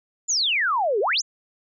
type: exponential two-way sweep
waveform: sine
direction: down then up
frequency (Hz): 7340 to 377.6 to 7340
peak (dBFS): -19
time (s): 0.28-1.22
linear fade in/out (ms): 20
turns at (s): 1
effects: none